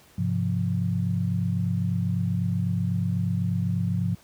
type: chord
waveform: sine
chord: F minor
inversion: first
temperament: equal with one note detuned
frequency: 102.69 / 130.81 / 174.61 Hz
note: Ab2 / C3 / F3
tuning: -19 / 0 / 0 cents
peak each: -26 / -29 / -26 dBFS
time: 0.18-4.15 s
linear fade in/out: 5 ms
effects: pink hiss -55 dBFS RMS until 4.23 s + high-pass 60 Hz 12 dB/octave